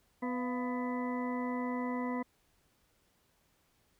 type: harmonic tone with a mistuned harmonic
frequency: 249.2 Hz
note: B3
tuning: 16 cents sharp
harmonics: 1 / 2 / 3 / 4 / 5 / 7 / 8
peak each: -34 / -41 / -46 / -40 / -52 / -57 / -46 dBFS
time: 0.22-2.23 s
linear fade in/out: 10 ms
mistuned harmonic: 3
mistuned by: -110 cents
effects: pink hiss -72 dBFS RMS until 3.99 s